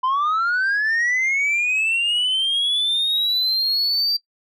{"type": "linear sweep", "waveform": "sine", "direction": "up", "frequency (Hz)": [1006, 4699], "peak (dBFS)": -15, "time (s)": [0.03, 4.17], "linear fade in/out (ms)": 10, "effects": ["noise-tail reverb RT60 0.1 s tail -21 dB re dry", "tanh soft clip ceiling -16 dBFS"]}